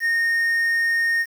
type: tone with quantisation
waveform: triangle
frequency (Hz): 1844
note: A#6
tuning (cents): -19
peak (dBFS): -16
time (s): 0-1.26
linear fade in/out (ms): 50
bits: 7
effects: none